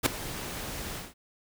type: noise with ADSR envelope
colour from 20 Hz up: pink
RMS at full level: -20 dBFS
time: 0.03-1.14 s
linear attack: 31 ms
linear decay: 5 ms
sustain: -17 dB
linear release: 190 ms
effects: none